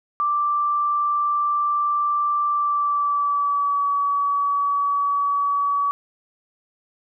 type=tone with pitch glide; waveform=sine; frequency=1174.7 to 1138 Hz; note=D6 to C#6; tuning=0 to +45 cents; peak=-18 dBFS; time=0.2-5.91 s; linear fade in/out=0 ms; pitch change=-55 cents; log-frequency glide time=2.48-3.88 s; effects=none